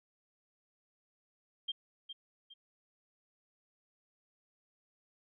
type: tone with echo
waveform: sine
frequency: 3185 Hz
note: G7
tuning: 27 cents sharp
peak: -33 dBFS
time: 1.68-1.72 s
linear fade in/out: 10 ms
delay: 410 ms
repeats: 2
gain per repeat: -9 dB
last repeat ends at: 2.54 s
effects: none

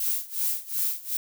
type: noise with tremolo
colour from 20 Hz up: violet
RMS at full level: -25 dBFS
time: 0-1.17 s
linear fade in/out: 2 ms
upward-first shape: sine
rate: 2.7 Hz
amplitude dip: 90%
effects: none

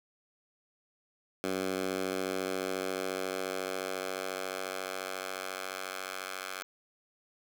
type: tone with high-pass filter sweep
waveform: 10% pulse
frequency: 94.2 Hz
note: F#2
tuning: 32 cents sharp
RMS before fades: -36 dBFS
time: 1.44-6.63 s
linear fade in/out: 0 ms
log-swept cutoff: 260 to 1100 Hz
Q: 0.95
effects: none

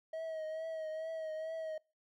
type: tone with vibrato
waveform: triangle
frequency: 637 Hz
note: D#5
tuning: 41 cents sharp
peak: -36 dBFS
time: 0.13-1.78 s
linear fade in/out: 5 ms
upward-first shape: triangle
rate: 2.3 Hz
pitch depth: 41 cents each way
effects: noise-tail reverb RT60 0.3 s tail -25 dB re dry

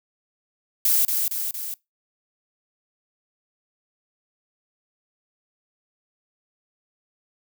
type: noise with echo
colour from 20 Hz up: violet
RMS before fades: -19 dBFS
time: 0.85-1.05 s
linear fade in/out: 2 ms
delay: 230 ms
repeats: 3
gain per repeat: -4 dB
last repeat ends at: 1.74 s
effects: noise-tail reverb RT60 0.2 s tail -23 dB re dry

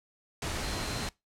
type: tone in noise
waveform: sine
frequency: 4130 Hz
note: C8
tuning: 23 cents flat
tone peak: -43 dBFS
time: 0.63-1.08 s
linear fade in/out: 2 ms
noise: pink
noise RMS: -34 dBFS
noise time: 0.42-1.09 s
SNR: -12 dB
effects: noise-tail reverb RT60 0.2 s tail -22 dB re dry + low-pass 9000 Hz 12 dB/octave

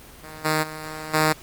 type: tone with level steps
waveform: 5% pulse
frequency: 155.56 Hz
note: D#3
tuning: in tune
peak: -27 / -8 / -21 / -6 dBFS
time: 0.23-1.33 s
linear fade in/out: 10 ms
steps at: 0.44 / 0.62 / 1.13 s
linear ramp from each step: 20 ms
effects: pink hiss -45 dBFS RMS until 1.42 s + Opus 24 kbps

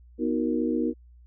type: chord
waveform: sine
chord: B major seventh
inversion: none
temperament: equal with one note detuned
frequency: 246.9 / 315.3 / 370 / 466.2 Hz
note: B3 / D#4 / F#4 / A#4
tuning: 0 / +23 / 0 / 0 cents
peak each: -27 / -27 / -32 / -31 dBFS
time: 0.18-0.94 s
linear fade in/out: 50 ms
effects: added 60 Hz sine -49 dBFS peak until 1.26 s

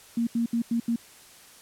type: tone bursts at uneven times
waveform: sine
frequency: 233.1 Hz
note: A#3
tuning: in tune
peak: -22 dBFS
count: 5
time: 0.17-0.27 / 0.35-0.46 / 0.53-0.62 / 0.71-0.8 / 0.88-0.96 s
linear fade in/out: 5 ms
effects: white hiss -51 dBFS RMS until 1.61 s + low-pass 12000 Hz 12 dB/octave

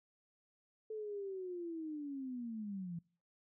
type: linear sweep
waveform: sine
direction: down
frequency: 440 to 164.81 Hz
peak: -40 dBFS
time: 0.9-2.99 s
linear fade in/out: 5 ms
effects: noise-tail reverb RT60 0.4 s tail -23 dB re dry

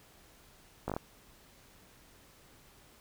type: slowing click train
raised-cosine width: 1 ms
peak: -20 dBFS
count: 5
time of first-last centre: 0.88-0.965 s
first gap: 17 ms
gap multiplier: 1.15
effects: pink hiss -60 dBFS RMS until 3 s

